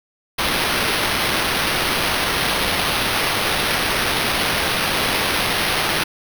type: noise with sample-and-hold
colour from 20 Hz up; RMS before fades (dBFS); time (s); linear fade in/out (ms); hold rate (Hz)
blue; -20; 0.38-6.04; 10; 7350
effects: none